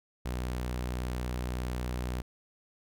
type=tone; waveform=sawtooth; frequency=61.74 Hz; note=B1; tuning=in tune; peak=-28 dBFS; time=0.25-2.22 s; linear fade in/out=10 ms; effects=none